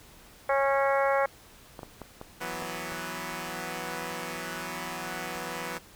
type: harmonic tone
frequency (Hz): 274.8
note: C#4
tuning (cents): -15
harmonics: 2 / 3 / 4 / 5 / 6 / 7 / 8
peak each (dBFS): -25 / -29 / -31 / -33 / -35 / -36 / -37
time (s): 0.49-1.26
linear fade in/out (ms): 5
type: clicks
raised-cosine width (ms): 1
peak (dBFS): -25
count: 6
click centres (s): 1.792 / 1.832 / 2.017 / 2.214 / 2.623 / 2.921
type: chord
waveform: 5% pulse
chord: E suspended second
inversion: none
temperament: equal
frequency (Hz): 164.81 / 185 / 246.9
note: E3 / F#3 / B3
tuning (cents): 0 / 0 / 0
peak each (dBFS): -27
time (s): 2.4-5.79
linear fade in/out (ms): 20
effects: pink hiss -53 dBFS RMS until 5.95 s